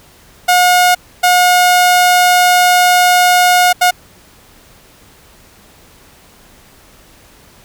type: tone bursts at uneven times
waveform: sawtooth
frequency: 720 Hz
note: F#5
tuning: 47 cents flat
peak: -3 dBFS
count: 3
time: 0.48-0.95 / 1.23-3.73 / 3.81-3.91 s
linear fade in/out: 10 ms
effects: pink hiss -44 dBFS RMS until 7.64 s